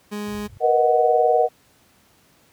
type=tone; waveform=30% pulse; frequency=207.7 Hz; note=G#3; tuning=in tune; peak=-24 dBFS; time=0.11-0.48 s; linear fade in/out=20 ms
type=low-pass noise; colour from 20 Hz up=pink; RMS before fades=-37 dBFS; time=0.27-0.57 s; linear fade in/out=0 ms; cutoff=130 Hz; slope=96 dB/octave
type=chord; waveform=sine; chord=B major seventh; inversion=third; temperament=equal with one note detuned; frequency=474 / 493.9 / 622.3 / 740 Hz; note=A#4 / B4 / D#5 / F#5; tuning=+29 / 0 / 0 / 0 cents; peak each=-19 / -24 / -20 / -18 dBFS; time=0.6-1.49 s; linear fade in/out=50 ms
effects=pink hiss -57 dBFS RMS until 2.52 s + high-pass 80 Hz 12 dB/octave